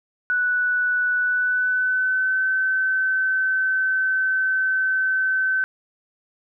sine tone with pitch glide, 1480 to 1531.3 Hz, F#6 to G6, 0 to -41 cents, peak -18 dBFS, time 0.3-5.64 s, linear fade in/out 0 ms, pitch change +59 cents, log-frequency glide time 1.18-2.46 s, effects none

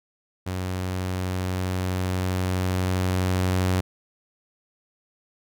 sawtooth tone with level ramp, 92.3 Hz, F#2, 4 cents flat, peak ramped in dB -23 to -16 dBFS, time 0.46-3.81 s, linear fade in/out 10 ms, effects none

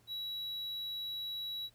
triangle tone, 3900 Hz, B7, 23 cents flat, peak -36 dBFS, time 0.07-1.7 s, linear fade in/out 50 ms, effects added 115 Hz sine -68 dBFS peak until 1.74 s + pink hiss -69 dBFS RMS until 1.74 s

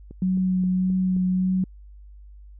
click train, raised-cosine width 3 ms, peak -27 dBFS, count 5, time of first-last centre 0.11-1.165 s, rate 3.79 Hz
sine tone with vibrato, 185 Hz, F#3, in tune, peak -19 dBFS, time 0.22-1.64 s, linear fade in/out 2 ms, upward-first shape triangle, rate 1.7 Hz, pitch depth 15 cents each way
effects added 50 Hz sine -42 dBFS peak until 2.59 s

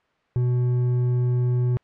sine tone with hard clipping, 123.47 Hz, B2, in tune, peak -20 dBFS, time 0.36-1.77 s, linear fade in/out 0 ms, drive 5 dB, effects white hiss -65 dBFS RMS until 1.83 s + low-pass 2000 Hz 12 dB/octave

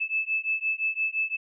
sine beating tone pair, 2616 / 2621.8 Hz, E7 / E7, -14 / -10 cents, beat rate 5.8 Hz, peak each -28 / -28 dBFS, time 0-1.37 s, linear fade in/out 20 ms, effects none

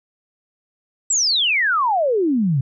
sine exponential sweep, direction down, 7902 to 125.7 Hz, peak -15 dBFS, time 1.1-2.61 s, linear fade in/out 5 ms, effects none

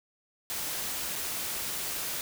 white noise with dropouts, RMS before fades -34 dBFS, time 0.5-2.21 s, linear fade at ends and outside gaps 0 ms, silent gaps 1.155-1.159 s, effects none

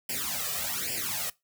white noise with flanger, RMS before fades -32 dBFS, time 0.09-1.3 s, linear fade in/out 5 ms, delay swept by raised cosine 0.39 to 1.69 ms, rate 1.2 Hz, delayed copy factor +1, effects noise-tail reverb RT60 0.2 s tail -21 dB re dry + high-pass 80 Hz 12 dB/octave

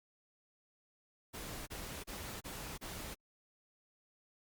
pink noise bursts, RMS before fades -45 dBFS, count 5, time 1.33-3.15 s, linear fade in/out 20 ms, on 340 ms, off 30 ms, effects Opus 48 kbps

